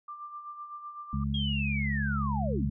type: tone with tremolo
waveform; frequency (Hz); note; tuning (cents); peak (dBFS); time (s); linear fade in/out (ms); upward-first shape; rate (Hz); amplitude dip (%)
sine; 1185; D6; +15; -37; 0.08-1.24; 5; sine; 7.9; 55
type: harmonic tone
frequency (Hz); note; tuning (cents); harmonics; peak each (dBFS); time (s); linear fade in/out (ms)
69.9; C#2; +15; 1 / 2 / 3; -32 / -32 / -32; 1.13-2.7; 5
type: linear sweep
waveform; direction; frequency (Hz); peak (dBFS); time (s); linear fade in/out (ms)
sine; down; 3300 to 105.6; -32; 1.34-2.68; 5
effects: none